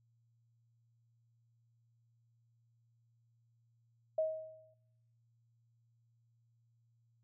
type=tone with exponential decay; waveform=sine; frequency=633 Hz; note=D#5; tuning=30 cents sharp; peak=-28 dBFS; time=4.18-4.74 s; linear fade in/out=5 ms; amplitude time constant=120 ms; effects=noise-tail reverb RT60 0.9 s tail -24 dB re dry + added 116 Hz sine -70 dBFS peak until 7.23 s